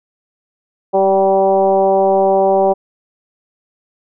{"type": "tone with frequency modulation", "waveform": "sine", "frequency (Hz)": 580, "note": "D5", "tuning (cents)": -22, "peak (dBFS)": -9, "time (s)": [0.93, 2.74], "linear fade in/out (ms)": 20, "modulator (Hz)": 193, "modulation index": 1.3, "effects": []}